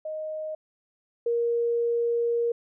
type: tone pair in turn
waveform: sine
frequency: 622.3 / 470 Hz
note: D#5 / A#4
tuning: 0 / +14 cents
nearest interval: perfect fourth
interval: 486 cents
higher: first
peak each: -30 / -22 dBFS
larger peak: second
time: 0.05-0.55 / 1.26-2.52 s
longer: second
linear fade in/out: 5 ms
effects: none